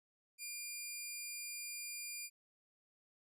10% pulse tone, 2400 Hz, D7, 37 cents sharp, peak -34 dBFS, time 0.38-2.3 s, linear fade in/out 50 ms, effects resampled to 32000 Hz

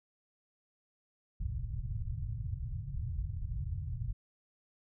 white low-pass noise, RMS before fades -37 dBFS, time 1.4-4.13 s, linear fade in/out 10 ms, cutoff 130 Hz, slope 48 dB/octave, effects none

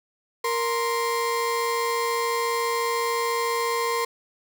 35% pulse tone pair together, 466.2 / 1046.6 Hz, A#4 / C6, 0 / 0 cents, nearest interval octave + major second, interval 1400 cents, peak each -24 dBFS, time 0.44-4.05 s, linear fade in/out 5 ms, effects none

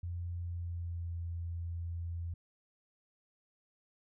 sine tone with pitch glide, 86.9 to 85.01 Hz, F2 to F2, -8 to -46 cents, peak -36 dBFS, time 0.03-2.34 s, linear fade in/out 5 ms, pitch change -38 cents, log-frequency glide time 0.36-1.16 s, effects none

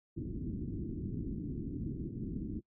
white low-pass noise, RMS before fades -39 dBFS, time 0.16-2.61 s, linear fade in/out 20 ms, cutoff 330 Hz, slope 48 dB/octave, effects noise-tail reverb RT60 0.1 s tail -23 dB re dry

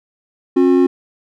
triangle tone pair together, 269.7 / 360 Hz, C#4 / F#4, -47 / -47 cents, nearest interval perfect fourth, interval 500 cents, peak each -10 dBFS, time 0.56-0.87 s, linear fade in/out 10 ms, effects none

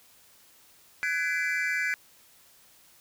triangle tone cluster, 1505 / 1670 / 2021 / 2337 Hz, F#6 / G#6 / B6 / D7, +29 / +9 / +39 / -9 cents, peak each -30 dBFS, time 1.03-1.94 s, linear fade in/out 0 ms, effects white hiss -58 dBFS RMS until 3 s

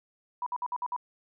sine tone bursts, 979 Hz, B5, 15 cents flat, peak -29 dBFS, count 6, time 0.42-0.964 s, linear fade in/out 2 ms, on 44 ms, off 56 ms, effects none

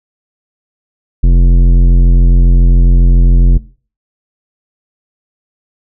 sine tone with tanh clipping, 43.65 Hz, F1, in tune, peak -5 dBFS, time 1.23-3.58 s, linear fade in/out 10 ms, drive 13 dB, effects noise-tail reverb RT60 0.4 s tail -20 dB re dry

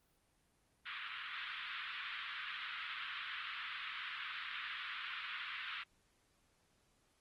pink band-pass noise, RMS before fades -45 dBFS, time 0.85-5.84 s, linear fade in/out 20 ms, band 1200 to 3600 Hz, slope 48 dB/octave, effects pink hiss -75 dBFS RMS until 7.2 s + Opus 32 kbps

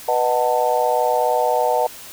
sine chord, B dominant seventh, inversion none, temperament just, 493.9 / 617.4 / 740.8 / 889 Hz, B4 / D#5 / F#5 / A5, 0 / -14 / +2 / +18 cents, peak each -21 dBFS, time 0.08-1.87 s, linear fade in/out 5 ms, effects white hiss -38 dBFS RMS until 2.12 s

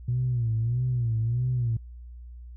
sine tone with vibrato, 119.2 Hz, A#2, 39 cents sharp, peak -22 dBFS, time 0.08-1.77 s, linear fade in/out 5 ms, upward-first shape sine, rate 1.6 Hz, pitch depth 110 cents each way, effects tanh soft clip ceiling -18 dBFS + added 60 Hz sine -40 dBFS peak until 2.56 s

